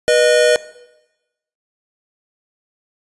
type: tone pair together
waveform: square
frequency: 487.3 / 614 Hz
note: B4 / D#5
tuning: -23 / -23 cents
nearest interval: major third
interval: 400 cents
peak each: -14 dBFS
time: 0.08-0.56 s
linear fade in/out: 0 ms
effects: noise-tail reverb RT60 1.0 s tail -18 dB re dry + resampled to 24000 Hz